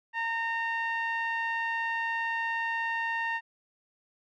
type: tone with low-pass filter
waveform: sawtooth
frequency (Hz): 917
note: A#5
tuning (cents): -29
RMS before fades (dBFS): -31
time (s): 0.13-3.41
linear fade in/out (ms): 50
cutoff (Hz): 2200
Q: 7.9
effects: none